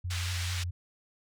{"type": "tone with vibrato", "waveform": "sine", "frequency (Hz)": 88.6, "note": "F2", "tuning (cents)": 25, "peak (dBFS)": -31, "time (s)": [0.04, 0.71], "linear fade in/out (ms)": 10, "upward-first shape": "sine", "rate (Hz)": 4.7, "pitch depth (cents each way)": 18}
{"type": "band-pass noise", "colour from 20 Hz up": "pink", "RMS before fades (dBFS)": -38, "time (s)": [0.1, 0.64], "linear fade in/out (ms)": 10, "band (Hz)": [2000, 6500], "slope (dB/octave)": 12}
{"effects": []}